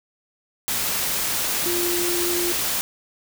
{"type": "tone in noise", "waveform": "sine", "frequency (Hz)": 349.2, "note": "F4", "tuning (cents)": 0, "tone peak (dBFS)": -24, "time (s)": [1.66, 2.52], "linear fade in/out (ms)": 0, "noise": "white", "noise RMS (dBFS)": -24, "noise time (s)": [0.68, 2.81], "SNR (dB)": -3, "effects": []}